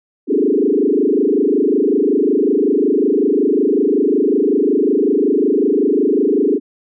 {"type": "tone with frequency modulation", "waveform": "sine", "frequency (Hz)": 349.2, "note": "F4", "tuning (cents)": 0, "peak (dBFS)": -11, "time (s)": [0.27, 6.6], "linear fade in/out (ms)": 50, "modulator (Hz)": 25.4, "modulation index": 3.6, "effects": []}